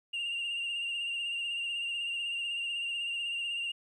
sine tone with vibrato, 2794 Hz, F7, in tune, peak -30 dBFS, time 0.13-3.72 s, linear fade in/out 10 ms, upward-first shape triangle, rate 16 Hz, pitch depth 44 cents each way, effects tanh soft clip ceiling -30 dBFS + 12-bit

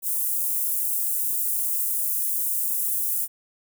white high-pass noise, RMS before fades -25 dBFS, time 0.02-3.28 s, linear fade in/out 50 ms, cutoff 9300 Hz, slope 24 dB/octave, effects none

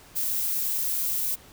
violet noise, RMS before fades -27 dBFS, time 0.15-1.36 s, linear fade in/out 20 ms, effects pink hiss -51 dBFS RMS until 1.52 s

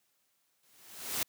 white noise with exponential growth, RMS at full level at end -30 dBFS, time 0.63-1.23 s, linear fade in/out 2 ms, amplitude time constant 130 ms, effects white hiss -75 dBFS RMS until 1.28 s + high-pass 100 Hz 12 dB/octave

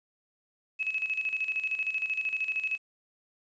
sine tone with tremolo, 2576 Hz, E7, 41 cents flat, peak -26 dBFS, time 0.79-2.78 s, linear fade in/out 20 ms, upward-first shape square, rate 13 Hz, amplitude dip 65%, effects resampled to 16000 Hz + 10-bit

